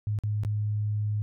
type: tone with dropouts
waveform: sine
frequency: 105.2 Hz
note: G#2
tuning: 23 cents sharp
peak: -25 dBFS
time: 0.07-1.22 s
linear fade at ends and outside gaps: 0 ms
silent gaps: 0.188-0.236 / 0.435-0.449 s
effects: none